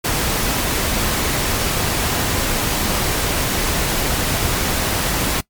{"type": "noise", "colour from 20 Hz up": "pink", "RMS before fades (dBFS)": -19, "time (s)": [0.04, 5.41], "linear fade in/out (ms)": 10, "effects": ["noise-tail reverb RT60 0.1 s tail -21 dB re dry", "MP3 96 kbps"]}